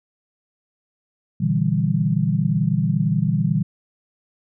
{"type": "chord", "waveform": "sine", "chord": "E half-diminished seventh", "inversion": "second", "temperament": "equal with one note detuned", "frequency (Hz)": [119.47, 146.83, 164.81, 196], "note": ["Bb2", "D3", "E3", "G3"], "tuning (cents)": [43, 0, 0, 0], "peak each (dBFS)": [-24, -22, -21, -23], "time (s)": [1.4, 3.63], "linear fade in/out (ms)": 10, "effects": []}